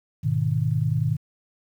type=tone cluster; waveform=sine; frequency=103.3 / 123.5 / 153.8 Hz; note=G#2 / B2 / D#3; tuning=-9 / 0 / -20 cents; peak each=-26 / -24 / -24 dBFS; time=0.23-1.17 s; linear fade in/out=20 ms; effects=9-bit